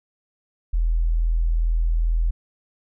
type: tone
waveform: sine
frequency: 41.2 Hz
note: E1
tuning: in tune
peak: -17 dBFS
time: 0.73-2.31 s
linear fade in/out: 10 ms
effects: none